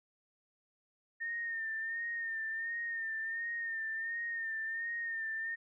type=tone with vibrato; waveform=sine; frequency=1823 Hz; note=A#6; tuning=39 cents flat; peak=-35 dBFS; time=1.2-5.56 s; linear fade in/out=20 ms; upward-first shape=sine; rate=1.4 Hz; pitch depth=42 cents each way; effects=none